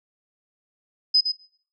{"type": "tone with echo", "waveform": "sine", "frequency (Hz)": 5030, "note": "D#8", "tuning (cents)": 18, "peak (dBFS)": -14, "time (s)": [1.14, 1.21], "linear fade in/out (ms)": 10, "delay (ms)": 110, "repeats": 1, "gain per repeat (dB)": -7, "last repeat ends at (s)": 1.32, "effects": ["noise-tail reverb RT60 0.5 s tail -19 dB re dry"]}